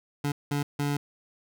25% pulse tone bursts at uneven times, 144 Hz, D3, 34 cents flat, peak -22 dBFS, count 3, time 0.24-0.32 / 0.51-0.63 / 0.79-0.97 s, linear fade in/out 5 ms, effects none

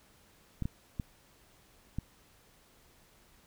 clicks, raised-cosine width 5 ms, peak -21 dBFS, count 4, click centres 0.623 / 0.655 / 0.998 / 1.986 s, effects pink hiss -63 dBFS RMS until 3.46 s

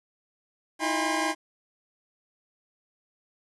25% pulse tone cluster, 315.1 / 340.4 / 809 / 992 / 1057 Hz, D#4 / F4 / G#5 / B5 / C6, +22 / -44 / -46 / +7 / +17 cents, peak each -26 / -31 / -26 / -31 / -28 dBFS, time 0.79-1.35 s, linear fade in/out 50 ms, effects resampled to 24000 Hz + 9-bit

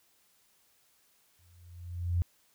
sine tone with exponential growth, 87.31 Hz, F2, in tune, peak -23 dBFS, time 1.39-2.22 s, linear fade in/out 0 ms, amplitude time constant 180 ms, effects white hiss -68 dBFS RMS until 2.54 s

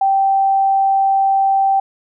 sine tone, 780 Hz, G5, 9 cents flat, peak -11 dBFS, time 0.01-1.8 s, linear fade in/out 5 ms, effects none

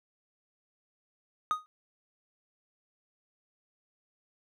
triangle tone with exponential decay, 1244.5 Hz, D#6, in tune, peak -20 dBFS, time 1.51-1.66 s, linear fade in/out 0 ms, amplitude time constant 31 ms, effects none

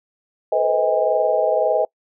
sine tone cluster, 434.6 / 496.2 / 518 / 634 / 810 Hz, A4 / B4 / C5 / D#5 / G#5, -21 / +8 / -17 / +32 / -43 cents, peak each -25 / -22 / -25 / -18 / -24 dBFS, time 0.52-1.85 s, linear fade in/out 5 ms, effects noise-tail reverb RT60 0.1 s tail -25 dB re dry

